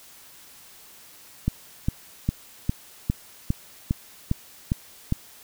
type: click train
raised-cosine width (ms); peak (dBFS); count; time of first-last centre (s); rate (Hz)
5; -9; 10; 1.48-5.124; 2.47
effects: white hiss -49 dBFS RMS until 5.43 s